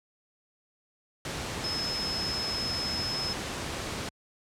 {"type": "tone in noise", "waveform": "sine", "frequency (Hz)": 5180, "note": "E8", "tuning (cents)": -31, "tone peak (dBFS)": -30, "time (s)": [1.64, 3.33], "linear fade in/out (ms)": 2, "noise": "pink", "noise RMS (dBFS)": -34, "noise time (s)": [1.25, 4.09], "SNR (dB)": 1, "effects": ["high-pass 60 Hz 12 dB/octave", "low-pass 8000 Hz 12 dB/octave"]}